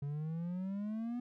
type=exponential sweep; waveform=triangle; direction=up; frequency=140 to 246.9 Hz; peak=-34 dBFS; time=0.02-1.2 s; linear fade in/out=5 ms; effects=none